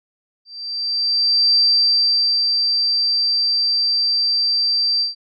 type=tone with ADSR envelope; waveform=sine; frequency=4690 Hz; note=D8; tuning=3 cents flat; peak=-11 dBFS; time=0.45-5.15 s; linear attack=1100 ms; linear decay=880 ms; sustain=-4 dB; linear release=140 ms; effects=none